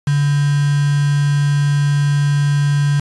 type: tone with quantisation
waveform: sine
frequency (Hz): 143.8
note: D3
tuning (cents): -36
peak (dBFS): -12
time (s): 0.07-3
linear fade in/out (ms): 5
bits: 4
effects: resampled to 22050 Hz